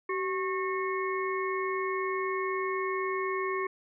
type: harmonic tone with a mistuned harmonic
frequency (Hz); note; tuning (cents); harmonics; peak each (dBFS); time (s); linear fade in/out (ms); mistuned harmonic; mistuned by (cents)
364; F#4; -28; 1 / 3 / 5 / 6; -31 / -33 / -39 / -38; 0.09-3.67; 5; 1; +83
effects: none